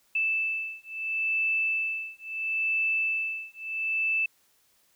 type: beating tone pair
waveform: sine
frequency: 2637 / 2637.74 Hz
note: E7 / E7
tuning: 0 / 0 cents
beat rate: 0.74 Hz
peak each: -29 dBFS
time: 0.15-4.26 s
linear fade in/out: 5 ms
effects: white hiss -66 dBFS RMS until 4.95 s